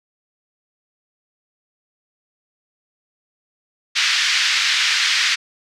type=band-pass noise; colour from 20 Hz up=pink; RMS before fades=-18 dBFS; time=3.95-5.36 s; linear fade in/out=20 ms; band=1700 to 5500 Hz; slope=24 dB/octave; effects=none